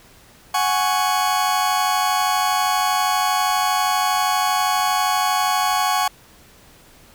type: chord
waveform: 40% pulse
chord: F# suspended second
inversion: none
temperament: just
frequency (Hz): 740 / 832.5 / 1110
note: F#5 / G#5 / C#6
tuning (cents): 0 / +4 / +2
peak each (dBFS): -21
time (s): 0.54-6.08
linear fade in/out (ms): 5
effects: pink hiss -49 dBFS RMS until 7.14 s